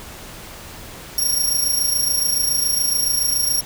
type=tone with amplitude modulation; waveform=15% pulse; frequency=5588 Hz; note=F8; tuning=in tune; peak=-9 dBFS; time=1.18-3.61 s; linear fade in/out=2 ms; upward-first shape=sine; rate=27.1 Hz; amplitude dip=55%; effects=pink hiss -37 dBFS RMS until 3.65 s